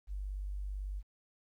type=tone; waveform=sine; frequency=49 Hz; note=G1; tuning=in tune; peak=-36 dBFS; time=0.07-1.03 s; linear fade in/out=50 ms; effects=12-bit